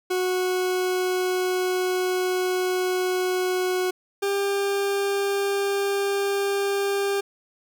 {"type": "tone pair in turn", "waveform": "40% pulse", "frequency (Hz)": [367.2, 398.6], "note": ["F#4", "G4"], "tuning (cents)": [-13, 29], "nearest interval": "minor second", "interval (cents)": 142, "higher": "second", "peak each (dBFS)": -21, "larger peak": "neither", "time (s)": [[0.1, 3.91], [4.22, 7.21]], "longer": "first", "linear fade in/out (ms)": 10, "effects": []}